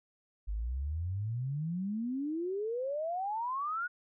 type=exponential sweep; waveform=sine; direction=up; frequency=49 to 1480 Hz; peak=-32 dBFS; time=0.47-3.88 s; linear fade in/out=20 ms; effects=none